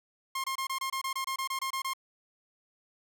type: tone bursts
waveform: sawtooth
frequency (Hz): 1066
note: C6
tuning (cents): +32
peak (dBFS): -27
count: 14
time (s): 0.35-1.935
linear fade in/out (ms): 5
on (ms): 90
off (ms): 25
effects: none